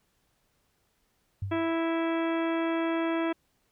sine tone with exponential decay, 98 Hz, G2, in tune, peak -27 dBFS, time 1.42-1.79 s, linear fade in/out 5 ms, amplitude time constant 79 ms
harmonic tone, 329.6 Hz, E4, in tune, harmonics 1 / 2 / 3 / 4 / 5 / 6 / 7 / 8 / 10, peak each -27 / -33 / -37 / -39 / -41 / -43 / -44 / -45 / -47 dBFS, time 1.51-3.33 s, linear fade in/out 10 ms
effects pink hiss -72 dBFS RMS until 3.71 s

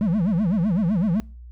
triangle tone with vibrato, 190 Hz, F#3, 46 cents sharp, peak -16 dBFS, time 0.01-1.2 s, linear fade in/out 0 ms, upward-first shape sine, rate 7.9 Hz, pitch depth 280 cents each way, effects noise-tail reverb RT60 0.4 s tail -26 dB re dry + added 60 Hz sine -38 dBFS peak until 1.51 s

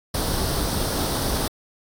pink noise with comb filter, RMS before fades -24 dBFS, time 0.14-1.48 s, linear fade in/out 5 ms, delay 0.21 ms, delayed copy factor +0.6, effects AAC 64 kbps

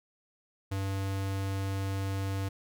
square tone, 97.3 Hz, G2, 12 cents flat, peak -31 dBFS, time 0.71-2.49 s, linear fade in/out 10 ms, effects none

